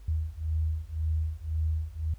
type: beating tone pair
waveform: sine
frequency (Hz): 78.2 / 80.1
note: D#2 / E2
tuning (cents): +9 / -49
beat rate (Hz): 1.9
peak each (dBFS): -30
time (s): 0.08-2.14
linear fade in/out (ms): 5
effects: added 51 Hz sine -45 dBFS peak until 2.18 s + pink hiss -64 dBFS RMS until 2.18 s